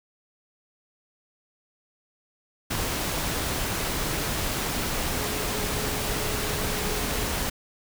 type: tone in noise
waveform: sine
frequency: 422.4 Hz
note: G#4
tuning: 29 cents sharp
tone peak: -37 dBFS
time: 5.11-7.3 s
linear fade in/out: 10 ms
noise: pink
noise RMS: -28 dBFS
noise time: 2.7-7.5 s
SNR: -12 dB
effects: none